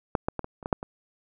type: clicks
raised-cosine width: 1 ms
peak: -8 / -11 / -15 / -21 / -28 / -16 / -6 / -21 dBFS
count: 8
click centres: 0.152 / 0.285 / 0.393 / 0.444 / 0.628 / 0.659 / 0.728 / 0.829 s
effects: none